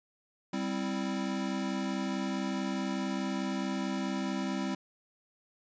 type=chord; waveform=square; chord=C major; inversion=second; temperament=equal with one note detuned; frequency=196 / 260.7 / 329.6 Hz; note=G3 / C4 / E4; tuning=0 / -6 / 0 cents; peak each=-35 / -36 / -39 dBFS; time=0.53-4.75 s; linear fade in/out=5 ms; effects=resampled to 16000 Hz